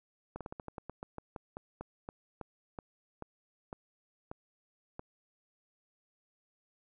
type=slowing click train; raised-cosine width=1 ms; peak=-27 dBFS; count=20; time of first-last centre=0.36-4.994 s; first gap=47 ms; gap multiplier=1.16; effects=none